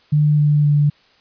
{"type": "tone with pitch steps", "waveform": "sine", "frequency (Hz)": [149.5, 148.04, 146.59], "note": ["D3", "D3", "D3"], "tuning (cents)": [31, 14, -3], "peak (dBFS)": -11, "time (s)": [0.12, 0.9], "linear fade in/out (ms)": 10, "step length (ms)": 260, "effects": ["white hiss -54 dBFS RMS until 1.2 s", "resampled to 11025 Hz"]}